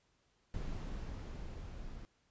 brown noise with level ramp, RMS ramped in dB -40 to -47 dBFS, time 0.54-2.05 s, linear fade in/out 0 ms, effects pink hiss -75 dBFS RMS until 2.3 s + resampled to 16000 Hz

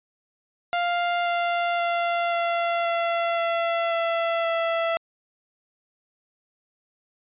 sawtooth tone with pitch steps, 698.5 / 693.7 / 688.9 / 684.1 / 679.4 / 674.7 / 670 / 665.4 Hz, F5 / F5 / F5 / F5 / F5 / E5 / E5 / E5, 0 / -12 / -24 / -36 / -48 / +40 / +28 / +16 cents, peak -18 dBFS, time 0.73-4.97 s, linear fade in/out 0 ms, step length 530 ms, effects resampled to 8000 Hz

